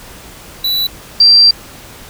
square / sine tone pair in turn, 3951 / 4710 Hz, B7 / D8, 0 / +4 cents, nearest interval minor third, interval 304 cents, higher second, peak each -13 / -3 dBFS, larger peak second, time 0.64-0.87 / 1.2-1.51 s, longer second, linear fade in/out 5 ms, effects pink hiss -35 dBFS RMS until 2.09 s

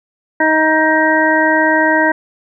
harmonic tone, 314.1 Hz, D#4, 16 cents sharp, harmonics 1 / 2 / 3 / 5 / 6, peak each -16 / -16 / -16 / -16 / -16 dBFS, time 0.4-2.12 s, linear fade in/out 5 ms, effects none

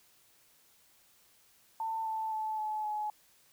sine tone with pitch steps, 893 / 881.2 / 869.6 / 858.1 / 846.8 Hz, A5 / A5 / A5 / A5 / G#5, +25 / +2 / -21 / -44 / +33 cents, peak -32 dBFS, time 1.8-3.1 s, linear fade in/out 2 ms, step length 260 ms, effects white hiss -65 dBFS RMS until 3.52 s

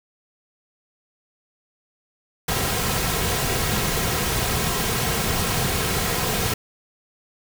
pink noise with comb filter, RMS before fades -23 dBFS, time 2.48-6.54 s, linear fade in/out 5 ms, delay 3.4 ms, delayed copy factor -0.5, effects none

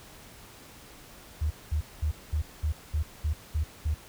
sine tone bursts, 76.2 Hz, D#2, 36 cents flat, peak -24 dBFS, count 9, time 1.41-3.945 s, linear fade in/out 10 ms, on 95 ms, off 210 ms, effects pink hiss -50 dBFS RMS until 4.08 s

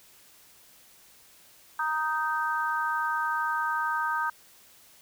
sine chord, Eb major, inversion second, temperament just, 933.4 / 1244.5 / 1555.6 Hz, Bb5 / Eb6 / G6, +2 / 0 / -14 cents, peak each -30 dBFS, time 1.79-4.3 s, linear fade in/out 5 ms, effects white hiss -56 dBFS RMS until 5.01 s

